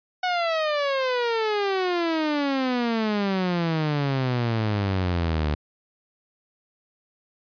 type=exponential sweep; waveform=sawtooth; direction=down; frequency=740 to 73.2 Hz; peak=-18 dBFS; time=0.23-5.55 s; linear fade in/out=5 ms; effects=resampled to 11025 Hz